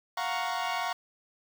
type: chord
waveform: sawtooth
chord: Gb major seventh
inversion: third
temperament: equal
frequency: 698.5 / 740 / 932.3 / 1108.7 Hz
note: F5 / Gb5 / Bb5 / Db6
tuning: 0 / 0 / 0 / 0 cents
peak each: -31 dBFS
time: 0.17-0.93 s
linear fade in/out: 5 ms
effects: low-pass 5000 Hz 12 dB/octave + 8-bit